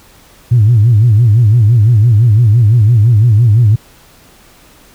sine tone with vibrato, 112 Hz, A2, 31 cents sharp, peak -3 dBFS, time 0.51-3.76 s, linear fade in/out 10 ms, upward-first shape sine, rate 5.9 Hz, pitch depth 170 cents each way, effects tanh soft clip ceiling 0 dBFS + pink hiss -43 dBFS RMS until 4.94 s

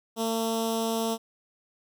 10% pulse tone with notch filter, 225.9 Hz, A3, 46 cents sharp, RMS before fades -28 dBFS, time 0.16-1.18 s, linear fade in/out 50 ms, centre 1700 Hz, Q 0.63, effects none

